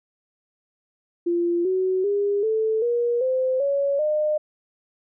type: tone with pitch steps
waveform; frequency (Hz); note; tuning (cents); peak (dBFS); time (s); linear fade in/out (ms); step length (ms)
sine; 344.9 / 373.9 / 405.4 / 439.6 / 476.6 / 516.8 / 560.3 / 607.5; F4 / F#4 / G#4 / A4 / A#4 / C5 / C#5 / D#5; -22 / +18 / -42 / -2 / +38 / -21 / +18 / -42; -19; 1.26-4.38; 10; 390
effects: none